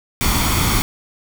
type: noise with comb filter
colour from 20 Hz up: pink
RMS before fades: -17 dBFS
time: 0.21-0.82 s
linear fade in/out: 0 ms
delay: 0.89 ms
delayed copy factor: +0.55
effects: none